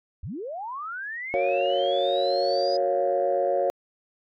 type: linear sweep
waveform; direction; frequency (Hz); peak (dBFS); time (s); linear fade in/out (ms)
sine; up; 54.3 to 4994; -31; 0.23-2.77; 5
type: chord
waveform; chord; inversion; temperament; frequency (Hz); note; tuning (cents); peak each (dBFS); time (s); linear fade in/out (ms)
sine; Gb major seventh; none; equal; 370 / 466.2 / 554.4 / 698.5; Gb4 / Bb4 / Db5 / F5; 0 / 0 / 0 / 0; -29 / -29 / -23 / -26; 1.34-3.7; 0
effects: tanh soft clip ceiling -13 dBFS